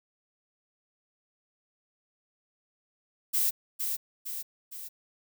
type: noise with echo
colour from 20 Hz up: violet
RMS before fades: -26 dBFS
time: 3.33-3.51 s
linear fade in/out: 20 ms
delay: 460 ms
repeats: 3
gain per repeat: -5 dB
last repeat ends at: 4.89 s
effects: none